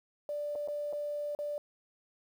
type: tone with dropouts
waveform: sine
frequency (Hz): 587.3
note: D5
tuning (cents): 0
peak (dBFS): -33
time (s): 0.29-1.58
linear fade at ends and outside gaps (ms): 1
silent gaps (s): 0.553-0.557 / 0.676-0.684 / 0.927-0.932 / 1.35-1.389
effects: 10-bit